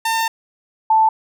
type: tone pair in turn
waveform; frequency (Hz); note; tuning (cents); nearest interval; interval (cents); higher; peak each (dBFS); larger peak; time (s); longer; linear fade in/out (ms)
sawtooth / sine; 903 / 880.8; A5 / A5; +45 / +2; unison; 43; first; -13 / -10; second; 0.05-0.28 / 0.9-1.09; first; 5
effects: none